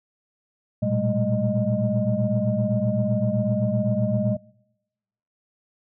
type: tone cluster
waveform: sine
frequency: 113.8 / 121.6 / 195.3 / 212.7 / 616 Hz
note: A#2 / B2 / G3 / G#3 / D#5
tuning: -41 / -26 / -6 / +42 / -17 cents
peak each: -26 dBFS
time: 0.82-4.37 s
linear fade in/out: 10 ms
effects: noise-tail reverb RT60 1.0 s tail -26 dB re dry + tanh soft clip ceiling -10 dBFS